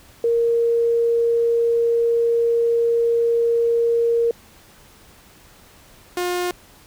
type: tone pair in turn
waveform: sine / sawtooth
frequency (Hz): 466.2 / 356.4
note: A#4 / F4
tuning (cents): 0 / +35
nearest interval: perfect fourth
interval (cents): 465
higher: first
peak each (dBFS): -15 / -17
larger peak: first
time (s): 0.24-4.31 / 6.17-6.51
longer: first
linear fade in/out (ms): 2
effects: pink hiss -49 dBFS RMS until 6.86 s